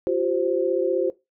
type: chord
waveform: sine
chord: F suspended second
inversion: none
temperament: equal with one note detuned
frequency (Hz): 349.2 / 384.8 / 523.3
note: F4 / G4 / C5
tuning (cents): 0 / -32 / 0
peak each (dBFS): -24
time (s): 0.07-1.1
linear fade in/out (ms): 0
effects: noise-tail reverb RT60 0.2 s tail -17 dB re dry